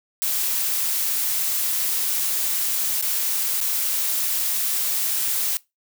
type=noise with dropouts; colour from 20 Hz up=blue; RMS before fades=-23 dBFS; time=0.22-5.57 s; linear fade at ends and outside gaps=0 ms; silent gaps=3.013-3.025 / 3.604-3.612 s; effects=noise-tail reverb RT60 0.2 s tail -21 dB re dry